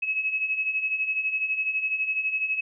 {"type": "beating tone pair", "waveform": "sine", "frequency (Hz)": [2562, 2574], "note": ["E7", "E7"], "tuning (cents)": [-50, -42], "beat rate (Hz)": 12, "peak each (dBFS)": [-31, -25], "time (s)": [0.02, 2.61], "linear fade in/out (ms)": 10, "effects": []}